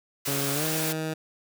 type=high-pass noise; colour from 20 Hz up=white; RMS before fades=-30 dBFS; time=0.25-0.93 s; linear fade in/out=10 ms; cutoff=320 Hz; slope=96 dB/octave
type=tone with pitch glide; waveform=15% pulse; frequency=139.9 to 157.94 Hz; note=C#3 to D#3; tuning=+16 to +26 cents; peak=-22 dBFS; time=0.27-1.14 s; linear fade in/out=10 ms; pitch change=+210 cents; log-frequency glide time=0.53-0.65 s
effects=none